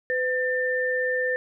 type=tone pair together; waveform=sine; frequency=505 / 1791.8 Hz; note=B4 / A6; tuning=+39 / +31 cents; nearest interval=octave + minor seventh; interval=2192 cents; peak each=-25 dBFS; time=0.1-1.36 s; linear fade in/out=0 ms; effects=none